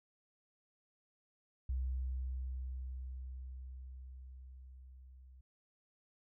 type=tone with level ramp; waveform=sine; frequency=64.3 Hz; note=C2; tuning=30 cents flat; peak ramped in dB=-33 to -55 dBFS; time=1.69-5.41 s; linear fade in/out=5 ms; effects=none